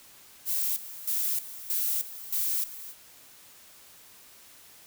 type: noise with tremolo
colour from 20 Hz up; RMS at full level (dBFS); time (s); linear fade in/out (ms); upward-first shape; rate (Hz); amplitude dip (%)
violet; -28; 0.45-2.95; 50; square; 1.6; 80
effects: white hiss -53 dBFS RMS until 4.86 s